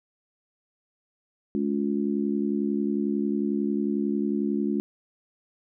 harmonic tone, 71.1 Hz, C#2, 45 cents sharp, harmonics 3 / 4 / 5, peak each -26 / -28 / -30 dBFS, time 1.55-4.8 s, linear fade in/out 0 ms, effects none

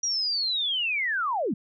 sine linear sweep, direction down, 5790 to 167 Hz, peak -24 dBFS, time 0.03-1.54 s, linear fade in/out 5 ms, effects none

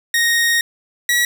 sawtooth tone pair in turn, 1864.7 / 1926 Hz, A#6 / B6, 0 / -44 cents, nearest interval minor second, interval 56 cents, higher second, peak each -10 dBFS, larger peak neither, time 0.14-0.61 / 1.09-1.25 s, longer first, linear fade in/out 2 ms, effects none

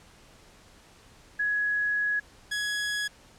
sine / sawtooth tone pair in turn, 1676 / 1676 Hz, G#6 / G#6, +15 / +15 cents, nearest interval unison, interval 0 cents, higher neither, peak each -24 dBFS, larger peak neither, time 1.39-2.2 / 2.51-3.08 s, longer first, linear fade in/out 10 ms, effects pink hiss -55 dBFS RMS until 3.38 s + low-pass 9000 Hz 12 dB/octave

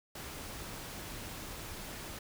pink noise, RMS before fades -44 dBFS, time 0.15-2.19 s, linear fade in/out 5 ms, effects none

